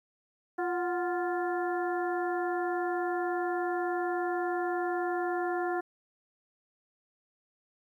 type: harmonic tone with a mistuned harmonic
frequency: 349.2 Hz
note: F4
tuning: in tune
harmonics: 1 / 2 / 3 / 4 / 5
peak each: -31 / -33 / -41 / -39 / -41 dBFS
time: 0.58-5.81 s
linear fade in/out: 10 ms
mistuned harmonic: 2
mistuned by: +74 cents
effects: 11-bit